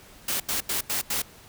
white noise bursts, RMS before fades -27 dBFS, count 5, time 0.28-1.22 s, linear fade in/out 5 ms, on 120 ms, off 85 ms, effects pink hiss -50 dBFS RMS until 1.48 s

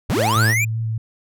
square linear sweep, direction up, 35.59 to 2458 Hz, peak -18 dBFS, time 0.09-0.65 s, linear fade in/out 10 ms
sawtooth tone, 110 Hz, A2, in tune, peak -16 dBFS, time 0.14-0.55 s, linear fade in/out 50 ms
sine tone with vibrato, 112.3 Hz, A2, 36 cents sharp, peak -20 dBFS, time 0.36-0.98 s, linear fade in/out 5 ms, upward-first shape square, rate 5.1 Hz, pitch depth 16 cents each way
effects none

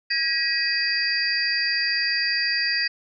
sine tone cluster, 1635 / 1906 / 2521 / 4666 / 4871 Hz, G#6 / A#6 / D#7 / D8 / D#8, -28 / +38 / +22 / -12 / -38 cents, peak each -31 / -25 / -30 / -26 / -27 dBFS, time 0.1-2.88 s, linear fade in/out 10 ms, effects none

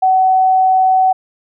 sine tone, 753 Hz, F#5, 30 cents sharp, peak -8 dBFS, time 0.02-1.13 s, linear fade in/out 10 ms, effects none

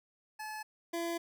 25% pulse tone pair in turn, 860 / 338.2 Hz, A5 / E4, -40 / +44 cents, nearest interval octave + major third, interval 1616 cents, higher first, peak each -36 / -30 dBFS, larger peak second, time 0.39-0.63 / 0.93-1.18 s, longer second, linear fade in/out 10 ms, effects none

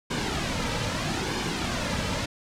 pink noise with flanger, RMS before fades -28 dBFS, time 0.1-2.26 s, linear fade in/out 10 ms, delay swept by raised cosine 1.5 to 2.8 ms, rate 0.78 Hz, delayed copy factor -0.55, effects low-pass 6000 Hz 12 dB/octave

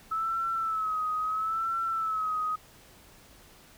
sine tone with vibrato, 1300 Hz, E6, 24 cents flat, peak -27 dBFS, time 0.11-2.56 s, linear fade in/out 10 ms, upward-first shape sine, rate 0.75 Hz, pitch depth 63 cents each way, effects pink hiss -55 dBFS RMS until 3.77 s

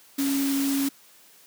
sine tone in noise, 275.9 Hz, C#4, 8 cents flat, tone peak -22 dBFS, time 0.18-0.89 s, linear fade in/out 10 ms, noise white, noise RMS -32 dBFS, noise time 0.18-0.89 s, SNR +7 dB, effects white hiss -54 dBFS RMS until 1.46 s + high-pass 150 Hz 12 dB/octave

